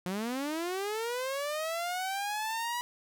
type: linear sweep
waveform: sawtooth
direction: up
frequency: 174.61 to 977 Hz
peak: -28 dBFS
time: 0.06-2.81 s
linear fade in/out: 0 ms
effects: none